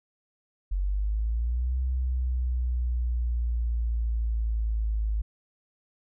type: linear two-way sweep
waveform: sine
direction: up then down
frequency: 45.4 to 64.3 to 52.9 Hz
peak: -24 dBFS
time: 0.71-5.22 s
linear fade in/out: 10 ms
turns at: 1.79 s
effects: none